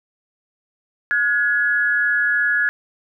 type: tone pair together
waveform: sine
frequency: 1445.1 / 1688 Hz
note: F#6 / G#6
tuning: -41 / +28 cents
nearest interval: minor third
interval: 269 cents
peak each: -20 / -17 dBFS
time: 1.11-2.69 s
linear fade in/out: 0 ms
effects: none